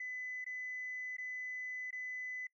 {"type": "tone with dropouts", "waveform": "sine", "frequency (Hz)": 2007, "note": "B6", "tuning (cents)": 27, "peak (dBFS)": -39, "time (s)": [0, 2.47], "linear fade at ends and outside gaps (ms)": 5, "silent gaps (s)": [[0.444, 0.463], [1.168, 1.182], [1.908, 1.927]], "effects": ["noise-tail reverb RT60 0.1 s tail -23 dB re dry", "tanh soft clip ceiling -35 dBFS"]}